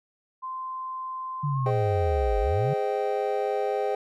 sine tone with pitch glide, 1039 to 1078.1 Hz, C6 to C#6, -12 to -49 cents, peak -31 dBFS, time 0.42-1.71 s, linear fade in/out 20 ms, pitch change +63 cents, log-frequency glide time 1.53-1.58 s
sine linear two-way sweep, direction down then up, 150 to 46.94 to 150 Hz, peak -24 dBFS, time 1.43-2.74 s, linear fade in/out 10 ms, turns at 2.4 s
triangle chord, Ab major seventh, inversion none, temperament just, 415.3 / 519.1 / 623 / 778.7 Hz, Ab4 / C5 / Eb5 / G5, 0 / -14 / +2 / -12 cents, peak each -26 / -28 / -31 / -28 dBFS, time 1.66-3.95 s, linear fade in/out 2 ms
effects none

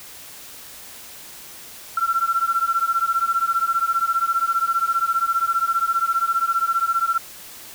sine beating tone pair, 1348 / 1363 Hz, E6 / F6, +38 / -43 cents, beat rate 15 Hz, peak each -21 dBFS, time 1.97-7.18 s, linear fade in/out 5 ms, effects white hiss -40 dBFS RMS until 7.74 s

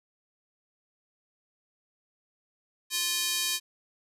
square tone with high-pass filter, 349.2 Hz, F4, in tune, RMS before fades -29 dBFS, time 2.9-3.6 s, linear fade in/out 50 ms, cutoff 3700 Hz, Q 1, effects resampled to 32000 Hz

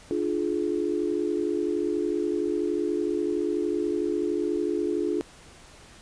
sine tone cluster, 298.1 / 348.7 / 422.4 Hz, D4 / F4 / G#4, +26 / -3 / +29 cents, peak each -29 / -27 / -29 dBFS, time 0.11-5.21 s, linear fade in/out 0 ms, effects pink hiss -50 dBFS RMS until 6.01 s + resampled to 22050 Hz

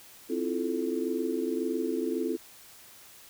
sine chord, F major seventh, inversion second, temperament just, 261.9 / 327.4 / 349.2 / 436.5 Hz, C4 / E4 / F4 / A4, +2 / -12 / 0 / -14 cents, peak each -33 dBFS, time 0.29-2.37 s, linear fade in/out 20 ms, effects white hiss -52 dBFS RMS until 3.29 s

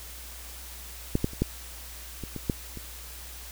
clicks, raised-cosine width 3 ms, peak -10 / -11 / -29 / -10 / -23 / -21 / -11 / -26 dBFS, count 8, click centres 1.154 / 1.244 / 1.334 / 1.42 / 2.237 / 2.363 / 2.498 / 2.773 s, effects added 60 Hz sine -44 dBFS peak until 3.51 s + white hiss -44 dBFS RMS until 3.51 s

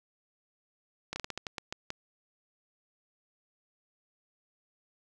slowing click train, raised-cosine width 0.2 ms, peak -18 dBFS, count 10, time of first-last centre 1.13-1.904 s, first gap 30 ms, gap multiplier 1.25, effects none

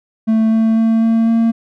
triangle tone with pitch steps, 221.5 / 223.2 / 224.9 / 226.5 / 228.3 Hz, A3 / A3 / A3 / A#3 / A#3, +12 / +25 / +38 / -50 / -36 cents, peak -8 dBFS, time 0.27-1.52 s, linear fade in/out 20 ms, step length 250 ms, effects none

